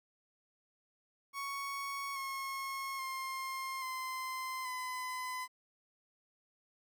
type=tone with pitch steps; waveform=30% pulse; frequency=1111 / 1085.6 / 1060.8 / 1036.6 / 1012.9 Hz; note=C#6 / C#6 / C6 / C6 / B5; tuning=+4 / -36 / +23 / -16 / +43 cents; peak=-35 dBFS; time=1.33-5.48 s; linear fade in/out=50 ms; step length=830 ms; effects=12-bit